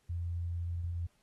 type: tone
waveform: sine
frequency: 85.9 Hz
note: F2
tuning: 28 cents flat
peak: -33 dBFS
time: 0.09-1.07 s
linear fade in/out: 10 ms
effects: pink hiss -73 dBFS RMS until 1.22 s + AAC 32 kbps